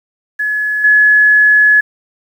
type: tone with level steps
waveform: sine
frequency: 1700 Hz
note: G#6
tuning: 40 cents sharp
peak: -13 / -5 dBFS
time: 0.39-1.81 s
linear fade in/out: 10 ms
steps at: 0.84 s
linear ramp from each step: 5 ms
effects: 7-bit